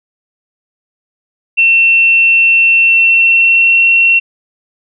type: tone with pitch glide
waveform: sine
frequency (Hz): 2700 to 2722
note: E7 to F7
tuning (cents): +41 to -45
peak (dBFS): -5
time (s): 1.57-4.2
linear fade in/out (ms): 20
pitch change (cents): +14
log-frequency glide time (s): 2.84-3.86
effects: none